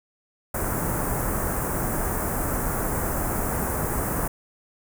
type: band-stop noise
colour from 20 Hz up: pink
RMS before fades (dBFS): -26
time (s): 0.54-4.28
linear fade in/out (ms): 5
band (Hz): 1600 to 8400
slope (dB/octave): 24
effects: none